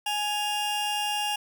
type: tone pair together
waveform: 40% pulse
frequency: 833.5 / 2801 Hz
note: G#5 / F7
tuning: +6 / +4 cents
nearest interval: octave + major sixth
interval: 2098 cents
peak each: -28 dBFS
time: 0.06-1.36 s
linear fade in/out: 5 ms
effects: none